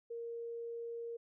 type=tone; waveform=sine; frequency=466.2 Hz; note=A#4; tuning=in tune; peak=-40 dBFS; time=0.1-1.17 s; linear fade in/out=10 ms; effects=none